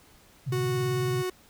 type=tone with vibrato; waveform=sine; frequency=130.81 Hz; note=C3; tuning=in tune; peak=-27 dBFS; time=0.46-1.23 s; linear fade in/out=20 ms; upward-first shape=triangle; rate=18 Hz; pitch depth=230 cents each way
type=tone; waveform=45% pulse; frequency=368.1 Hz; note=F#4; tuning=9 cents flat; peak=-28 dBFS; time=0.52-1.3 s; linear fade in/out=5 ms
effects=pink hiss -57 dBFS RMS until 1.49 s